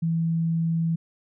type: tone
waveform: sine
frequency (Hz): 164.81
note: E3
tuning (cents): 0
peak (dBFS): -21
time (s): 0.02-0.96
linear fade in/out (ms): 10
effects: none